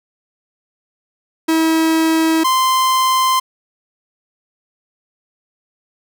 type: tone pair in turn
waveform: 45% pulse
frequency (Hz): 322.4 / 1039.9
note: E4 / C6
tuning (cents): -38 / -11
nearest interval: octave + minor sixth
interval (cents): 2027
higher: second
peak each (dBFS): -12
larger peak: neither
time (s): 1.48-2.44 / 2.44-3.4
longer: neither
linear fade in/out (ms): 10
effects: none